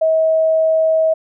sine tone, 640 Hz, D#5, 49 cents sharp, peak -11 dBFS, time 0.01-1.14 s, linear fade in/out 10 ms, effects none

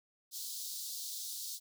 pink high-pass noise, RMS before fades -42 dBFS, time 0.31-1.6 s, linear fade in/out 50 ms, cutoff 3800 Hz, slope 48 dB/octave, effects none

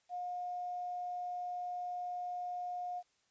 sine tone with quantisation, 716 Hz, F5, 43 cents sharp, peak -37 dBFS, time 0.09-3.03 s, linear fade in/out 50 ms, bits 11, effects white hiss -75 dBFS RMS until 3.3 s + resampled to 16000 Hz

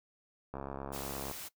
click train, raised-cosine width 1 ms, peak -26 dBFS, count 54, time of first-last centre 0.54-1.313 s, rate 68.6 Hz
white noise, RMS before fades -44 dBFS, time 0.92-1.49 s, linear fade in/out 20 ms
effects noise-tail reverb RT60 0.1 s tail -18 dB re dry

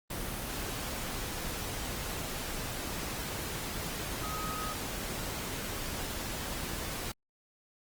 sine tone in noise, 1261 Hz, D#6, 23 cents sharp, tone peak -38 dBFS, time 4.23-4.73 s, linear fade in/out 5 ms, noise pink, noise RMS -37 dBFS, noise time 0.1-7.12 s, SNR -4 dB, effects Opus 24 kbps

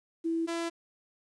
sine / sawtooth tone pair in turn, 329.6 / 335.7 Hz, E4 / E4, 0 / +32 cents, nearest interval unison, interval 32 cents, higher second, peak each -27 dBFS, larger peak neither, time 0.24-0.47 / 0.47-0.7 s, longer neither, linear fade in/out 20 ms, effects resampled to 22050 Hz + 10-bit

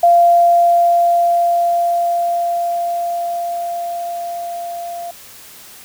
sine tone with level ramp, 691 Hz, F5, 19 cents flat, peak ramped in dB -6 to -24 dBFS, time 0.03-5.11 s, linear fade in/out 5 ms, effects white hiss -39 dBFS RMS until 5.84 s

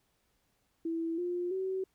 sine tone with pitch steps, 329.6 / 353.3 / 378.6 Hz, E4 / F4 / F#4, 0 / +20 / +40 cents, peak -31 dBFS, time 0.85-1.84 s, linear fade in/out 5 ms, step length 330 ms, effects pink hiss -75 dBFS RMS until 1.94 s

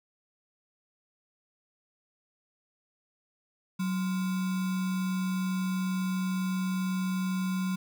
sine tone with sample-and-hold, 186.1 Hz, F#3, 10 cents sharp, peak -27 dBFS, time 3.79-7.76 s, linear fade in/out 10 ms, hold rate 1225 Hz, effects none

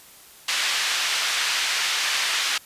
pink band-pass noise, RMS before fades -24 dBFS, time 0.48-2.58 s, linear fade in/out 5 ms, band 1900 to 5400 Hz, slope 12 dB/octave, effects white hiss -48 dBFS RMS until 2.65 s + resampled to 32000 Hz

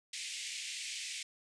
pink band-pass noise, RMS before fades -42 dBFS, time 0.13-1.23 s, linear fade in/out 5 ms, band 2100 to 9000 Hz, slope 48 dB/octave, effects none

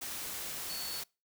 sine tone in noise, 4435 Hz, C#8, in tune, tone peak -40 dBFS, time 0.69-1.01 s, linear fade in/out 10 ms, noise white, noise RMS -40 dBFS, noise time 0.01-1.04 s, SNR -3 dB, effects noise-tail reverb RT60 0.3 s tail -26 dB re dry

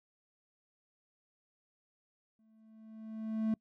triangle tone with exponential growth, 220 Hz, A3, in tune, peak -25 dBFS, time 2.39-3.54 s, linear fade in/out 2 ms, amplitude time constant 250 ms, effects noise-tail reverb RT60 0.1 s tail -25 dB re dry

